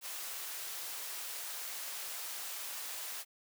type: high-pass noise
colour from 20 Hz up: white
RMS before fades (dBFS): -42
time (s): 0.01-3.25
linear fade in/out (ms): 50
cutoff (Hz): 570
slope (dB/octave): 12
effects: none